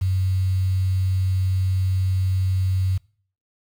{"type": "tone with quantisation", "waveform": "sine", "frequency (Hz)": 93.8, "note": "F#2", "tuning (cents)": 24, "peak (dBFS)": -18, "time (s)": [0.01, 2.98], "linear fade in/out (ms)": 10, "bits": 7, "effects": ["noise-tail reverb RT60 0.5 s tail -24 dB re dry"]}